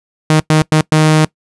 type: tone bursts at uneven times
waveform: sawtooth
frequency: 155.56 Hz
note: D#3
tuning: in tune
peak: -3 dBFS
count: 4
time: 0.3-0.4 / 0.5-0.62 / 0.72-0.81 / 0.92-1.25 s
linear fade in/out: 2 ms
effects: noise-tail reverb RT60 0.1 s tail -22 dB re dry + resampled to 24000 Hz